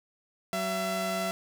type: tone pair together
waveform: sawtooth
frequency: 188.57 / 672 Hz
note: F#3 / E5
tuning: +33 / +33 cents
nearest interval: octave + minor seventh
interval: 2200 cents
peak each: -30 / -26 dBFS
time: 0.53-1.31 s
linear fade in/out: 0 ms
effects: none